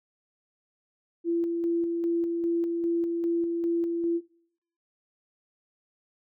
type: tone with tremolo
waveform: sine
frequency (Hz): 338.4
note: E4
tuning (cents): +45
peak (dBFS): -23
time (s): 1.24-4.21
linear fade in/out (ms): 50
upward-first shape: square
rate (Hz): 2.5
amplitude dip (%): 30
effects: noise-tail reverb RT60 0.7 s tail -22 dB re dry